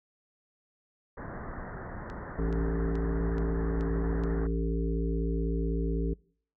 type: low-pass noise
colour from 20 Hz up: pink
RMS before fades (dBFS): -40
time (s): 1.17-4.47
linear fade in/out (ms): 5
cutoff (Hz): 1900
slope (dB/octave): 96
type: click train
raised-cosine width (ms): 0.2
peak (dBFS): -32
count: 6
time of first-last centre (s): 2.1-4.237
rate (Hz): 2.34
type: harmonic tone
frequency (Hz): 56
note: A1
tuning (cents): +31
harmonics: 1 / 3 / 5 / 7 / 8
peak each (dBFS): -29 / -34 / -36 / -37 / -38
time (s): 2.38-6.14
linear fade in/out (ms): 10
effects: noise-tail reverb RT60 0.5 s tail -23 dB re dry